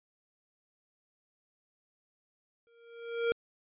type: tone with exponential growth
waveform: square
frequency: 466.2 Hz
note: A#4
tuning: in tune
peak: -25 dBFS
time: 2.67-3.32 s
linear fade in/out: 0 ms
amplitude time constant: 140 ms
effects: resampled to 8000 Hz